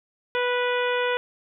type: harmonic tone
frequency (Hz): 492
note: B4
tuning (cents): -7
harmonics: 1 / 2 / 3 / 4 / 5 / 6 / 7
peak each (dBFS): -24 / -29 / -29 / -33 / -33 / -36 / -37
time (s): 0.35-1.17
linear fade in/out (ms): 0
effects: none